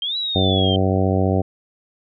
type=exponential two-way sweep; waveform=sine; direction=up then down; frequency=3128 to 3951 to 3128 Hz; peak=-21 dBFS; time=0.02-0.76 s; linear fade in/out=2 ms; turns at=0.17 s
type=harmonic tone; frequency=94.8 Hz; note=F#2; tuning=43 cents sharp; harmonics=1 / 2 / 3 / 4 / 5 / 6 / 7 / 8; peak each=-19 / -22 / -24 / -25 / -26 / -27 / -27 / -28 dBFS; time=0.35-1.42 s; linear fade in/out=10 ms
effects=none